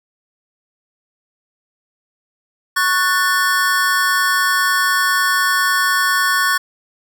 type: chord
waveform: square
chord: F# minor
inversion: second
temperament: just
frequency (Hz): 1110 / 1480 / 1776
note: C#6 / F#6 / A6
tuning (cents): +2 / 0 / +16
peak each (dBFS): -19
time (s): 2.76-6.58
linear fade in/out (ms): 10
effects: none